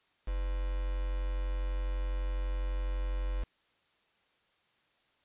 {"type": "tone with quantisation", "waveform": "sine", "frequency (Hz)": 46, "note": "F#1", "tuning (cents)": -9, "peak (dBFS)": -30, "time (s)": [0.27, 3.44], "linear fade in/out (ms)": 10, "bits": 7, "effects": ["white hiss -71 dBFS RMS until 5.24 s", "resampled to 8000 Hz"]}